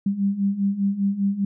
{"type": "beating tone pair", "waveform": "sine", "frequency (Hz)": [195.5, 200.5], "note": ["G3", "G3"], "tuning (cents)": [-4, 39], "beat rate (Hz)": 5, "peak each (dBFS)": [-25, -21], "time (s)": [0.06, 1.45], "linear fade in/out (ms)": 5, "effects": []}